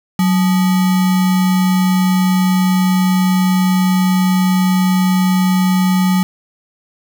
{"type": "tone with sample-and-hold", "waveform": "sine", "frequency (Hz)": 185, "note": "F#3", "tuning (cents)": 0, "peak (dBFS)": -10, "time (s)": [0.19, 6.23], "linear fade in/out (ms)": 2, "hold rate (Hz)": 1050, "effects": []}